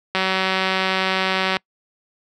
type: click train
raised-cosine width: 0.3 ms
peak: -4 dBFS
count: 269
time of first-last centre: 0.15-1.568 s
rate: 189 Hz
effects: noise-tail reverb RT60 0.1 s tail -26 dB re dry + high-pass 100 Hz 12 dB/octave